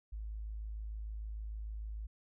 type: tone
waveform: sine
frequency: 53.3 Hz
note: G#1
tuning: 46 cents sharp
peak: -39 dBFS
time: 0.12-2.07 s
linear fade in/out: 10 ms
effects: none